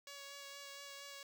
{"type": "tone with vibrato", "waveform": "5% pulse", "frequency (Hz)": 561, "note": "C#5", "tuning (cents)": 21, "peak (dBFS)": -38, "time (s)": [0.07, 1.23], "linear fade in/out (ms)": 2, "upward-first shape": "sine", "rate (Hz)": 4.3, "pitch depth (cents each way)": 13, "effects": []}